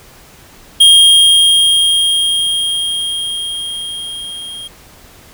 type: tone with level ramp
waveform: square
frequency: 3234 Hz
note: G#7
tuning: 47 cents flat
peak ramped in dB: -3 to -26 dBFS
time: 0.8-4.68 s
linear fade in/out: 10 ms
effects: pink hiss -41 dBFS RMS until 5.33 s